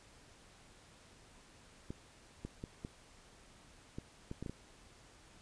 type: clicks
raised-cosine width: 3 ms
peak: -29 dBFS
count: 9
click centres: 1.905 / 2.45 / 2.639 / 2.849 / 3.985 / 4.314 / 4.426 / 4.462 / 4.496 s
effects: pink hiss -61 dBFS RMS until 5.41 s + resampled to 22050 Hz